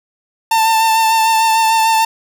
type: tone with vibrato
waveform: 45% pulse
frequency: 893 Hz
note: A5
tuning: 25 cents sharp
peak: -10 dBFS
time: 0.51-2.05 s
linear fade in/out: 5 ms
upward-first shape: triangle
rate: 6.7 Hz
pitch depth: 26 cents each way
effects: none